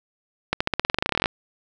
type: accelerating click train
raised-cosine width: 0.3 ms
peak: -4 dBFS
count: 19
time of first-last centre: 0.53-1.258 s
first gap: 75 ms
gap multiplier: 0.92
effects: none